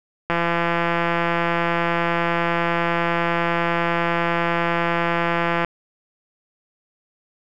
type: click train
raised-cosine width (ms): 0.5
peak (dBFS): -6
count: 910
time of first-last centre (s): 0.3-5.647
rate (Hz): 170
effects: none